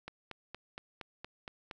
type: click train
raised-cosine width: 0.3 ms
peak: -26 dBFS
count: 8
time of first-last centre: 0.08-1.712 s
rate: 4.29 Hz
effects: none